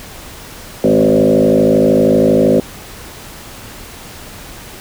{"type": "tone with frequency modulation", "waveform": "sine", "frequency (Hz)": 380.2, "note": "F#4", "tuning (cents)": 47, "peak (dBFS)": -7, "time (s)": [0.84, 2.6], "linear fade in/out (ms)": 2, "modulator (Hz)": 52.8, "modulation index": 3.9, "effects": ["pink hiss -33 dBFS RMS until 4.8 s"]}